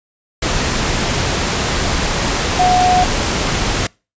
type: tone in noise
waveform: sine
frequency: 729 Hz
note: F#5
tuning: 26 cents flat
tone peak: -10 dBFS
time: 2.59-3.04 s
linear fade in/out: 5 ms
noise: pink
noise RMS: -17 dBFS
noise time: 0.42-3.87 s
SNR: +4 dB
effects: noise-tail reverb RT60 0.3 s tail -26 dB re dry + resampled to 16000 Hz

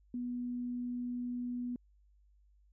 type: tone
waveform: sine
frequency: 244.9 Hz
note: B3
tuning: 14 cents flat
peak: -35 dBFS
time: 0.14-1.76 s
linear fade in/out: 2 ms
effects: added 50 Hz sine -63 dBFS peak until 2.72 s

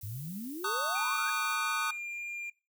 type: noise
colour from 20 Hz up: violet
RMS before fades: -48 dBFS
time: 0.01-1.55 s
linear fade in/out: 5 ms
type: exponential sweep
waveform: sine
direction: up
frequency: 94.6 to 1661.2 Hz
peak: -37 dBFS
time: 0.03-1.3 s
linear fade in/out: 5 ms
type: chord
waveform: square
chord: D# half-diminished seventh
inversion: second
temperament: just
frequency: 896 / 1120.1 / 1244.5 / 1493.4 Hz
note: A5 / C#6 / D#6 / F#6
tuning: +31 / +18 / 0 / +16 cents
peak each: -40 / -40 / -34 / -36 dBFS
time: 0.64-1.91 s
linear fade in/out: 5 ms
type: tone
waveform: triangle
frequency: 2399 Hz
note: D7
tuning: 36 cents sharp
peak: -35 dBFS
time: 0.95-2.5 s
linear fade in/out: 5 ms
effects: noise-tail reverb RT60 0.3 s tail -20 dB re dry

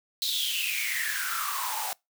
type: noise with high-pass filter sweep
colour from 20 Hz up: white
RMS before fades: -30 dBFS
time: 0.22-1.93 s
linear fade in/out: 0 ms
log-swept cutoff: 4000 to 750 Hz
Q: 9.7
effects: noise-tail reverb RT60 0.2 s tail -25 dB re dry

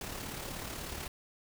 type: noise with amplitude modulation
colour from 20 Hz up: pink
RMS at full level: -39 dBFS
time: 0.01-1.08 s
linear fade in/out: 2 ms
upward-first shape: sine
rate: 36.3 Hz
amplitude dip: 45%
effects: none

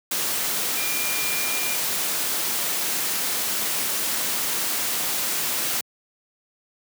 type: tone in noise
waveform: sine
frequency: 2399 Hz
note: D7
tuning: 36 cents sharp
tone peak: -30 dBFS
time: 0.77-1.75 s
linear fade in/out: 5 ms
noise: white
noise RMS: -25 dBFS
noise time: 0.11-5.81 s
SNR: -8 dB
effects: high-pass 150 Hz 12 dB/octave

